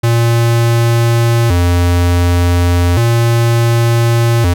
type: tone with vibrato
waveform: square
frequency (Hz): 101.2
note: G#2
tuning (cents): -44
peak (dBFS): -9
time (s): 0.03-4.54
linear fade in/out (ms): 10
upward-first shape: square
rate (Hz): 0.34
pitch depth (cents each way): 250
effects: none